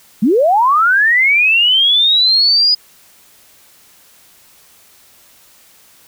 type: linear sweep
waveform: sine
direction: up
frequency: 185 to 4978 Hz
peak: -8 dBFS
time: 0.22-2.75 s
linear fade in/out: 10 ms
effects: white hiss -47 dBFS RMS until 6.07 s